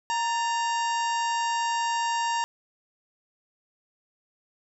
harmonic tone with a mistuned harmonic, 932.3 Hz, A#5, in tune, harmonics 1 / 2 / 3 / 4 / 5 / 6 / 7 / 8, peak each -25 / -34 / -35 / -43 / -41 / -40 / -44 / -40 dBFS, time 0.1-2.44 s, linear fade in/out 0 ms, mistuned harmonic 2, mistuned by -83 cents, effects none

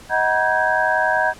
sine tone cluster, 630 / 747 / 957 / 1555 / 1646 Hz, D#5 / F#5 / A#5 / G6 / G#6, +21 / +16 / +45 / -14 / -16 cents, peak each -22 dBFS, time 0.09-1.34 s, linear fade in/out 50 ms, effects pink hiss -43 dBFS RMS until 1.39 s + low-pass 10000 Hz 12 dB/octave

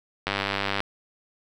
click train, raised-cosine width 0.3 ms, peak -9 dBFS, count 54, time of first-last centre 0.27-0.804 s, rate 99.2 Hz, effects 8-bit

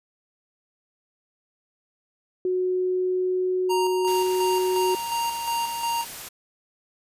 sine tone with pitch glide, 367.2 to 370 Hz, F#4 to F#4, -13 to 0 cents, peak -21 dBFS, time 2.45-4.95 s, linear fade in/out 2 ms, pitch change +13 cents, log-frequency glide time 2.73-4.45 s
square tone with tremolo, 932.3 Hz, A#5, in tune, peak -24 dBFS, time 3.69-6.05 s, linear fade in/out 20 ms, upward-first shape square, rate 2.8 Hz, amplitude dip 45%
white noise, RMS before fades -37 dBFS, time 4.07-6.29 s, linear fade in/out 10 ms
effects resampled to 32000 Hz

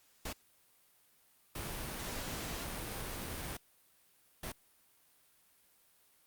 pink noise bursts at uneven times, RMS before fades -41 dBFS, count 3, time 0.25-0.33 / 1.55-3.57 / 4.43-4.52 s, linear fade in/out 5 ms, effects white hiss -68 dBFS RMS until 6.26 s + Opus 48 kbps

